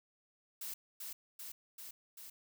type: noise with echo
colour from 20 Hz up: blue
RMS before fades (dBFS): -43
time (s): 0.61-0.74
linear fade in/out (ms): 5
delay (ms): 390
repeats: 4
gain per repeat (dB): -2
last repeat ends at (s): 2.3
effects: none